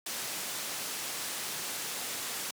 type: low-pass noise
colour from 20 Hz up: white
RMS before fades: -37 dBFS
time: 0.06-2.51 s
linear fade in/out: 5 ms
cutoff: 11000 Hz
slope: 12 dB/octave
effects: high-pass 150 Hz 12 dB/octave